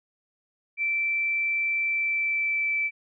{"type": "tone with pitch glide", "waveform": "sine", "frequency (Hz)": [2335, 2320], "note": ["D7", "D7"], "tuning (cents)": [-11, -22], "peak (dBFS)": -23, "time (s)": [0.77, 2.91], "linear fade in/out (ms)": 50, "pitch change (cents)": -11, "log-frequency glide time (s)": [1.85, 2.79], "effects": []}